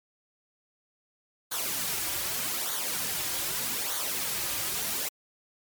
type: noise with flanger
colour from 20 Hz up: white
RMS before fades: -31 dBFS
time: 1.51-5.09 s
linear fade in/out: 10 ms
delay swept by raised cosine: 0.38 to 4.68 ms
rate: 0.82 Hz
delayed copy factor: -0.65
effects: MP3 96 kbps